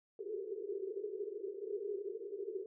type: band-pass noise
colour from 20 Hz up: white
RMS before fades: -42 dBFS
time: 0.19-2.66 s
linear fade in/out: 2 ms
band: 380 to 430 Hz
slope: 96 dB/octave
effects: none